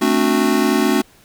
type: chord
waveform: square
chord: D dominant seventh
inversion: second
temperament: just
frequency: 220.2 / 264.3 / 293.7 / 367.1 Hz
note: A3 / C4 / D4 / F#4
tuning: +2 / +18 / 0 / -14 cents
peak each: -20 dBFS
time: 0.01-1.02 s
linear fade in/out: 10 ms
effects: pink hiss -50 dBFS RMS until 1.24 s